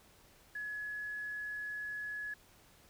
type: tone with quantisation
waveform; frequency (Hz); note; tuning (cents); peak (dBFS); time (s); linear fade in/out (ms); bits
sine; 1693; G#6; +33; -38; 0.55-2.34; 5; 11
effects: pink hiss -63 dBFS RMS until 2.89 s